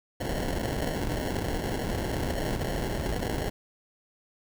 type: noise with sample-and-hold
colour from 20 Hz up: pink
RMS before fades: -30 dBFS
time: 0.2-3.5 s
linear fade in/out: 10 ms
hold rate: 1225 Hz
effects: none